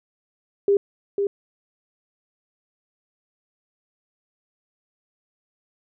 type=tone with echo; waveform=sine; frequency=401 Hz; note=G4; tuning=39 cents sharp; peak=-14 dBFS; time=0.68-0.77 s; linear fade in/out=2 ms; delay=500 ms; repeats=1; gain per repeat=-5 dB; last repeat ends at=1.27 s; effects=none